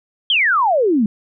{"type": "exponential sweep", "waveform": "sine", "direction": "down", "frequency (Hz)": [3322, 200], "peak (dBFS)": -12, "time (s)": [0.3, 1.06], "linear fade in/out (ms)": 2, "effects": []}